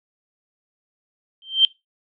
sine tone with exponential growth, 3136 Hz, G7, in tune, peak -7 dBFS, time 1.42-1.65 s, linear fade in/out 1 ms, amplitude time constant 48 ms, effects noise-tail reverb RT60 0.2 s tail -21 dB re dry

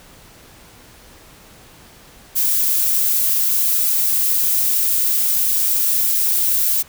violet noise, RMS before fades -17 dBFS, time 2.35-6.83 s, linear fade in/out 20 ms, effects pink hiss -45 dBFS RMS until 6.88 s

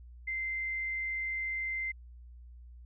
sine tone, 2081 Hz, C7, 10 cents flat, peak -32 dBFS, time 0.27-1.92 s, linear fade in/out 10 ms, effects added 60 Hz sine -48 dBFS peak until 2.85 s

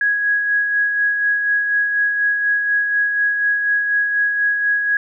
sine tone with tremolo, 1661.2 Hz, G#6, in tune, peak -13 dBFS, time 0.01-4.97 s, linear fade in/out 2 ms, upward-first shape sine, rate 4.1 Hz, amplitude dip 40%, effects none

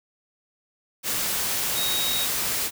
sine tone in noise, 3774 Hz, A#7, 21 cents sharp, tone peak -26 dBFS, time 1.74-2.28 s, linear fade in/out 50 ms, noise white, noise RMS -26 dBFS, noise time 1.03-2.71 s, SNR -3 dB, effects none

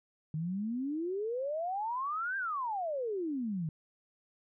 sine exponential two-way sweep, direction up then down, 150.4 to 1613 to 150.4 Hz, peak -32 dBFS, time 0.34-3.69 s, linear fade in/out 2 ms, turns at 2.37 s, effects none

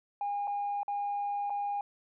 sine tone with dropouts, 813 Hz, G#5, 37 cents flat, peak -29 dBFS, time 0.21-1.81 s, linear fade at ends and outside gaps 2 ms, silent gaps 0.473-0.477 / 0.832-0.88 / 1.498-1.503 s, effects tanh soft clip ceiling -27 dBFS

